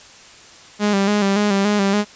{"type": "tone with vibrato", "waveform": "sawtooth", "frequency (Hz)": 202.2, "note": "G#3", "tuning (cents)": -46, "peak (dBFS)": -11, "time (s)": [0.79, 2.05], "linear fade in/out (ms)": 50, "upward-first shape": "square", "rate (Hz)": 3.5, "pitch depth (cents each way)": 46, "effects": ["white hiss -43 dBFS RMS until 2.15 s", "resampled to 16000 Hz"]}